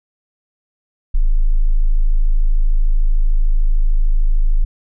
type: tone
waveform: sine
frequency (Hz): 26.69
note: G#0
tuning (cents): +48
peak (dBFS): -9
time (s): 1.14-4.65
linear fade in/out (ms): 10
effects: none